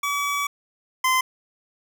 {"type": "tone pair in turn", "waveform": "25% pulse", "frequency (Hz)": [1142, 1032.9], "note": ["D6", "C6"], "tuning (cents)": [-49, -23], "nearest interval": "major second", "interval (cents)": 174, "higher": "first", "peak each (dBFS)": [-19, -14], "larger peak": "second", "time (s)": [[0.03, 0.47], [1.04, 1.21]], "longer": "first", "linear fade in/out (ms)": 5, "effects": []}